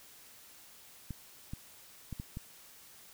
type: clicks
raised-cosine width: 5 ms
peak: -27 dBFS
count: 5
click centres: 1.107 / 1.535 / 2.127 / 2.199 / 2.371 s
effects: white hiss -56 dBFS RMS until 3.13 s